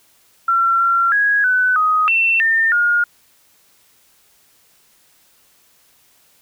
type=tone with pitch steps; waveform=sine; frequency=1359 / 1369 / 1657 / 1502 / 1253 / 2692 / 1808 / 1426 Hz; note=F6 / F6 / G#6 / F#6 / D#6 / E7 / A6 / F6; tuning=-48 / -35 / -4 / +26 / +12 / +36 / +47 / +36 cents; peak=-12 dBFS; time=0.48-3.04 s; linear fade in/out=5 ms; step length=320 ms; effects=white hiss -55 dBFS RMS until 6.41 s